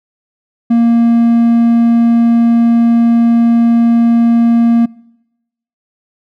triangle tone, 233.1 Hz, A#3, in tune, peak -4 dBFS, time 0.7-4.86 s, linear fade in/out 10 ms, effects noise-tail reverb RT60 0.9 s tail -24 dB re dry

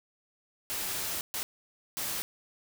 white noise bursts at uneven times, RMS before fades -34 dBFS, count 3, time 0.7-1.21 / 1.34-1.43 / 1.97-2.22 s, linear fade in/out 0 ms, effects none

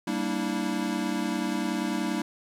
square chord, E half-diminished seventh, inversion first, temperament equal with one note detuned, 196 / 233.1 / 293.7 / 324 Hz, G3 / Bb3 / D4 / E4, 0 / 0 / 0 / -30 cents, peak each -33 dBFS, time 0.07-2.22 s, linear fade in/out 5 ms, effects low-pass 11000 Hz 12 dB/octave + 10-bit

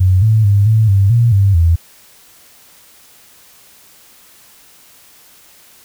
sine tone with pitch steps, 92.8 / 109.7 / 101 / 110.2 / 98.3 / 117.7 / 98.7 / 83.4 Hz, F#2 / A2 / G#2 / A2 / G2 / A#2 / G2 / E2, +6 / -5 / -48 / +3 / +5 / +17 / +12 / +21 cents, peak -7 dBFS, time 0-1.76 s, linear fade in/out 10 ms, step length 220 ms, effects white hiss -45 dBFS RMS until 5.84 s

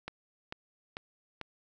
click train, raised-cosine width 0.3 ms, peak -22 dBFS, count 4, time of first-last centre 0.08-1.413 s, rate 2.25 Hz, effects none

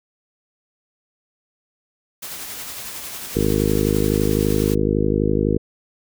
white noise with tremolo, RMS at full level -31 dBFS, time 2.22-4.75 s, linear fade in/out 10 ms, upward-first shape sine, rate 11 Hz, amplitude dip 30%
harmonic tone, 51.91 Hz, G#1, in tune, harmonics 1 / 2 / 3 / 4 / 5 / 6 / 7 / 8 / 9, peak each -25 / -25 / -25 / -25 / -25 / -25 / -25 / -25 / -25 dBFS, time 3.35-5.58 s, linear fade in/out 10 ms
effects none

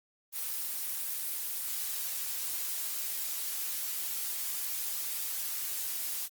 blue noise, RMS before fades -35 dBFS, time 0.32-6.29 s, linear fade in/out 50 ms, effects Opus 24 kbps

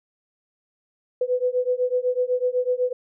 sine beating tone pair, 495.7 / 503.7 Hz, B4 / B4, +6 / +34 cents, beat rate 8 Hz, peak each -23 dBFS, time 1.21-2.93 s, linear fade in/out 5 ms, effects none

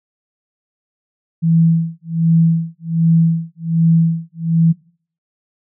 sine tone with tremolo, 164.81 Hz, E3, in tune, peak -8 dBFS, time 1.42-4.73 s, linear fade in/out 20 ms, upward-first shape sine, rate 1.3 Hz, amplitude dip 100%, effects noise-tail reverb RT60 0.5 s tail -23 dB re dry

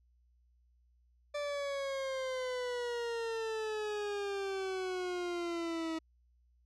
40% pulse exponential sweep, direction down, 587.3 to 320.7 Hz, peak -34 dBFS, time 1.34-5.99 s, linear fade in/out 10 ms, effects added 60 Hz sine -66 dBFS peak until 6.65 s + low-pass 6000 Hz 12 dB/octave

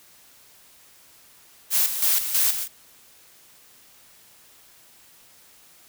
blue noise with tremolo, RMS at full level -20 dBFS, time 1.7-2.68 s, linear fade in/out 50 ms, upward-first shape square, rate 3.1 Hz, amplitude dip 60%, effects white hiss -53 dBFS RMS until 5.88 s

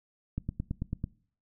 click train, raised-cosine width 5 ms, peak -19 dBFS, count 7, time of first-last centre 0.38-1.041 s, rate 9.08 Hz, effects noise-tail reverb RT60 0.5 s tail -22 dB re dry

